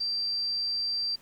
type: tone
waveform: sine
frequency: 4699 Hz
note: D8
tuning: in tune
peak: -27 dBFS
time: 0-1.16 s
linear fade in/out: 10 ms
effects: pink hiss -58 dBFS RMS until 1.21 s